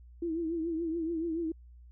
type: tone with vibrato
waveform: sine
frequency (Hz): 329.6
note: E4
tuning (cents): 0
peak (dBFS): -30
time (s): 0.22-1.52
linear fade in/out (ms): 5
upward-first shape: triangle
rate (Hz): 7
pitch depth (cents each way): 90
effects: added 60 Hz sine -50 dBFS peak until 1.91 s